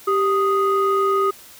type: tone pair together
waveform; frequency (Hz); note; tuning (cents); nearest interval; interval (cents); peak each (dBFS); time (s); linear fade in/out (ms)
sine; 391.8 / 1244; G4 / D#6; -1 / -1; octave + minor sixth; 2000; -17 / -17; 0.07-1.31; 10
effects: tanh soft clip ceiling -11 dBFS + white hiss -44 dBFS RMS until 1.59 s